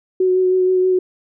sine tone with vibrato, 370 Hz, F#4, in tune, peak -12 dBFS, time 0.2-0.99 s, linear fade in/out 5 ms, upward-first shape sine, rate 6.3 Hz, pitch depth 15 cents each way, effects none

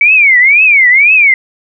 sine tone with vibrato, 2247 Hz, C#7, 23 cents sharp, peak -3 dBFS, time 0.01-1.34 s, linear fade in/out 2 ms, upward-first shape triangle, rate 2 Hz, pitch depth 280 cents each way, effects none

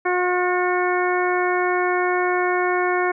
harmonic tone with a mistuned harmonic, 360.2 Hz, F#4, 46 cents flat, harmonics 1 / 2 / 3 / 4 / 5 / 6, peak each -21 / -24 / -26 / -27 / -28 / -29 dBFS, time 0.05-3.12 s, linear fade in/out 10 ms, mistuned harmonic 6, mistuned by +34 cents, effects none

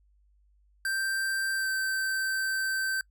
square tone with pitch glide, 1569 to 1551 Hz, G6 to G6, +1 to -19 cents, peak -28 dBFS, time 0.85-3.01 s, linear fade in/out 2 ms, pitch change -20 cents, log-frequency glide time 1.56-1.67 s, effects noise-tail reverb RT60 0.1 s tail -26 dB re dry + added 50 Hz sine -61 dBFS peak until 3.1 s

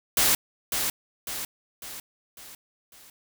white noise with echo, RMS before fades -21 dBFS, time 0.17-0.35 s, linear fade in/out 2 ms, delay 550 ms, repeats 5, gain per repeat -6 dB, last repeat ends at 3.1 s, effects none

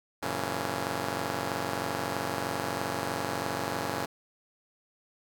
5% pulse chord, F# dominant seventh, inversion none, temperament just, 92.5 / 115.62 / 138.75 / 166.5 Hz, F#2 / A#2 / C#3 / E3, 0 / -14 / +2 / +18 cents, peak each -26 dBFS, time 0.22-4.06 s, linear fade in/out 10 ms, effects none

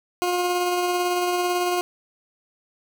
20% pulse tone with tremolo, 356.4 Hz, F4, 35 cents sharp, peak -15 dBFS, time 0.22-1.81 s, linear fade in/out 0 ms, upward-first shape sine, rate 18 Hz, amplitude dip 25%, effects none

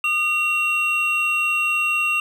triangle tone pair together, 1220.5 / 2742 Hz, D#6 / F7, -34 / -32 cents, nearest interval octave + major second, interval 1402 cents, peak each -24 / -17 dBFS, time 0.04-2.2 s, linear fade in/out 2 ms, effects none

